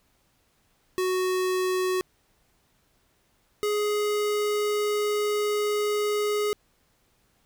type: tone pair in turn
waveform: square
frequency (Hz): 370 / 417.6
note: F#4 / G#4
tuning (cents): 0 / +10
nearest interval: major second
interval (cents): 210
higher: second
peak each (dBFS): -24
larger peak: neither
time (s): 0.98-2.01 / 3.63-6.53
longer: second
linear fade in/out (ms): 0
effects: pink hiss -67 dBFS RMS until 7.45 s